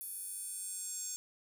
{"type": "tone with high-pass filter sweep", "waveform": "square", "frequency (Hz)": 497.4, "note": "B4", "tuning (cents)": 12, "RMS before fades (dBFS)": -42, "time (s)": [0.01, 1.16], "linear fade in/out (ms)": 0, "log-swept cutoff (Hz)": [11000, 7000], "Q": 5, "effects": []}